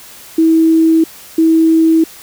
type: tone pair in turn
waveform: sine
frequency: 323.6 / 323.6 Hz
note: E4 / E4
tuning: -32 / -32 cents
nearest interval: unison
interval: 0 cents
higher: neither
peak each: -6 dBFS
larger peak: neither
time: 0.38-1.04 / 1.38-2.04 s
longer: neither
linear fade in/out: 5 ms
effects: white hiss -36 dBFS RMS until 2.22 s